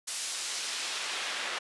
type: noise with band-pass filter sweep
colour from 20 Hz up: pink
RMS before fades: -35 dBFS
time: 0.07-1.59 s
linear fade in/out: 10 ms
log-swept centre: 8300 to 2100 Hz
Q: 0.76
effects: high-pass 300 Hz 12 dB/octave + resampled to 24000 Hz